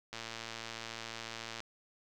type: click train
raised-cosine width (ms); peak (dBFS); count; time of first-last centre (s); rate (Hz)
0.2; -24; 169; 0.13-1.604; 114
effects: none